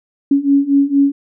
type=beating tone pair; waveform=sine; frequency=277.2 / 281.5 Hz; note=C#4 / C#4; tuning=0 / +27 cents; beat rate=4.3 Hz; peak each=-14 / -12 dBFS; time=0.31-1.12 s; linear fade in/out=5 ms; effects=none